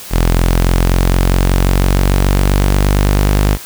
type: linear sweep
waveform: sawtooth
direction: up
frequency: 42.42 to 50.7 Hz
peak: -5 dBFS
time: 0.1-3.58 s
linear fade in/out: 50 ms
effects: white hiss -31 dBFS RMS until 3.65 s